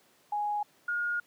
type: tone pair in turn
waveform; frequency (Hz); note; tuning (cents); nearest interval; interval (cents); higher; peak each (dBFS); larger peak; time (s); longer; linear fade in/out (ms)
sine; 830.6 / 1428.6; G#5 / F6; 0 / +39; major sixth; 939; second; -28 / -28; neither; 0.32-0.63 / 0.88-1.2; second; 5
effects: pink hiss -64 dBFS RMS until 1.26 s + high-pass 200 Hz 12 dB/octave